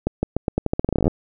accelerating click train, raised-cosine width 2 ms, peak -6 dBFS, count 19, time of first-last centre 0.07-1.079 s, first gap 160 ms, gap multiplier 0.85, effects none

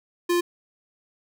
square tone, 349.2 Hz, F4, in tune, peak -20 dBFS, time 0.29-0.41 s, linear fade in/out 10 ms, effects none

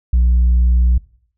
sine tone, 60.6 Hz, B1, 32 cents flat, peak -7 dBFS, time 0.13-0.98 s, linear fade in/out 5 ms, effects noise-tail reverb RT60 0.6 s tail -23 dB re dry + tanh soft clip ceiling -8 dBFS

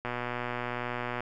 click train, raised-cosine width 0.5 ms, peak -18 dBFS, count 142, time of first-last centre 0.05-1.206 s, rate 122 Hz, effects none

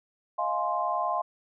sine chord, F minor seventh, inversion third, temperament just, 628.6 / 698.5 / 838.1 / 1047.7 Hz, Eb5 / F5 / Ab5 / C6, +18 / 0 / +16 / +2 cents, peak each -34 / -30 / -33 / -29 dBFS, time 0.38-1.22 s, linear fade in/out 10 ms, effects none

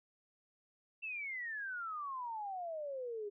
sine exponential sweep, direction down, 2706 to 400.4 Hz, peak -39 dBFS, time 1.02-3.3 s, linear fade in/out 20 ms, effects none

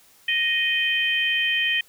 harmonic tone, 622.3 Hz, D#5, in tune, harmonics 3 / 4 / 5, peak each -24 / -24 / -24 dBFS, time 0.28-1.81 s, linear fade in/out 5 ms, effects white hiss -55 dBFS RMS until 1.88 s

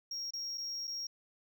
sine tone with dropouts, 5588 Hz, F8, in tune, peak -34 dBFS, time 0.11-1.07 s, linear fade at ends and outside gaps 5 ms, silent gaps 0.307-0.335 / 0.575-0.579 / 0.872-0.876 s, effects tanh soft clip ceiling -36 dBFS

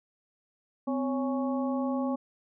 harmonic tone with a mistuned harmonic, 277.2 Hz, C#4, in tune, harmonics 1 / 2 / 3 / 4, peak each -28 / -34 / -38 / -40 dBFS, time 0.87-2.16 s, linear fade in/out 10 ms, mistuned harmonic 1, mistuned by -130 cents, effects none

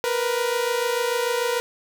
sawtooth tone pair together, 470.2 / 497 Hz, A#4 / B4, +15 / +11 cents, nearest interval minor second, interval 96 cents, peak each -20 / -21 dBFS, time 0.04-1.6 s, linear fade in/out 0 ms, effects none

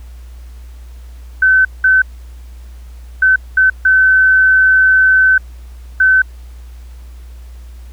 sine tone bursts at uneven times, 1526 Hz, G6, 47 cents flat, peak -6 dBFS, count 6, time 1.42-1.65 / 1.84-2.02 / 3.22-3.36 / 3.57-3.7 / 3.85-5.38 / 6-6.22 s, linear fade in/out 5 ms, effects added 60 Hz sine -30 dBFS peak until 7.92 s + pink hiss -49 dBFS RMS until 7.92 s

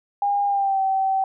sine tone with pitch glide, 809 to 770.2 Hz, G#5 to G5, -46 to -31 cents, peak -18 dBFS, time 0.22-1.24 s, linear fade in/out 2 ms, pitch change -85 cents, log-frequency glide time 0.46-0.81 s, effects none

